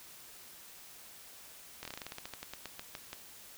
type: slowing click train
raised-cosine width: 0.2 ms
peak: -24 dBFS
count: 18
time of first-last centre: 1.83-3.131 s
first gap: 22 ms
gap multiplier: 1.14
effects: white hiss -53 dBFS RMS until 3.57 s

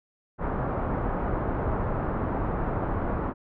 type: low-pass noise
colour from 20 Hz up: pink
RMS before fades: -28 dBFS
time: 0.38-3.34 s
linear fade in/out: 50 ms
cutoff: 1300 Hz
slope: 24 dB/octave
effects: none

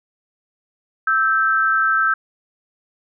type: tone pair together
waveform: sine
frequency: 1314.3 / 1563 Hz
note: E6 / G6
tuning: -6 / -6 cents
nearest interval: minor third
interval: 300 cents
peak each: -17 dBFS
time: 1.07-2.14 s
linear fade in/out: 5 ms
effects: none

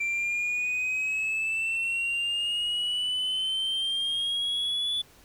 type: exponential sweep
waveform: sine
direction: up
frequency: 2349 to 3464 Hz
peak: -23 dBFS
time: 0-5.02 s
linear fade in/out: 10 ms
effects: tanh soft clip ceiling -25 dBFS + pink hiss -56 dBFS RMS until 5.24 s

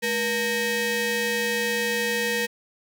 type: ring-modulated tone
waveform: sawtooth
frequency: 691 Hz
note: F5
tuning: 19 cents flat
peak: -16 dBFS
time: 0.02-2.47 s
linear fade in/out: 20 ms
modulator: 1170 Hz
effects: none

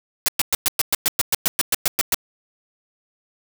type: noise bursts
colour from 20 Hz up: white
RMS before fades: -18 dBFS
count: 15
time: 0.26-2.145 s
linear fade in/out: 0 ms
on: 23 ms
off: 110 ms
effects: none

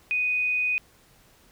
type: tone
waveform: sine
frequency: 2489 Hz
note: D#7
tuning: in tune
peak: -22 dBFS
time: 0.11-0.78 s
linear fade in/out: 0 ms
effects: pink hiss -58 dBFS RMS until 1.51 s

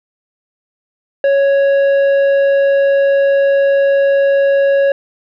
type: tone with tanh clipping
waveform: sine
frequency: 554.4 Hz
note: C#5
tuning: in tune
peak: -10 dBFS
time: 1.24-4.92 s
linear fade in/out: 2 ms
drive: 8 dB
effects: none

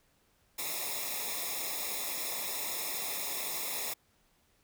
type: noise with comb filter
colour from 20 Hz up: white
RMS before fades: -36 dBFS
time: 0.58-3.94 s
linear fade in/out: 10 ms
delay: 0.66 ms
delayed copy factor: -0.95
effects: pink hiss -70 dBFS RMS until 4.63 s

